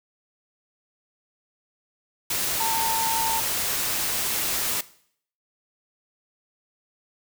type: tone in noise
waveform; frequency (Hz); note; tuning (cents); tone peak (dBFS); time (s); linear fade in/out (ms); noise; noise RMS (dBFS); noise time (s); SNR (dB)
sine; 903; A5; +45; -24; 2.6-3.4; 5; white; -26; 2.3-4.81; -1
effects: noise-tail reverb RT60 0.6 s tail -18 dB re dry